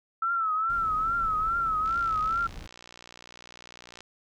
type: tone with vibrato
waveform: sine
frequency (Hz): 1318.5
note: E6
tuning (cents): 0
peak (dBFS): -24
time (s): 0.22-2.47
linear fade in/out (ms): 5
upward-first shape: triangle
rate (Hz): 2.4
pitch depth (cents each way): 100
type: noise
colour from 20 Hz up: brown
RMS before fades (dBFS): -41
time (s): 0.69-2.67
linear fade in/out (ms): 10
type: click train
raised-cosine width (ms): 0.2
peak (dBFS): -28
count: 130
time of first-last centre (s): 1.86-4.006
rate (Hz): 60.1
effects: none